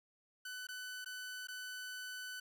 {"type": "tone with dropouts", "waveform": "sawtooth", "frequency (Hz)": 1500, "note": "F#6", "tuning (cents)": 23, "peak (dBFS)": -40, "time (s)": [0.45, 2.4], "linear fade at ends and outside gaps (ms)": 5, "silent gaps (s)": [[0.67, 0.687], [1.046, 1.059], [1.472, 1.484]], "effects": []}